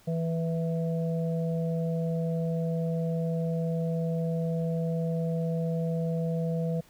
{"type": "harmonic tone", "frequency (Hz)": 164.81, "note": "E3", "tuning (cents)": 0, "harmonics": [1, 3, 4], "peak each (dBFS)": [-27, -34, -38], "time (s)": [0.07, 6.81], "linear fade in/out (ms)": 10, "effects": ["pink hiss -59 dBFS RMS until 6.89 s"]}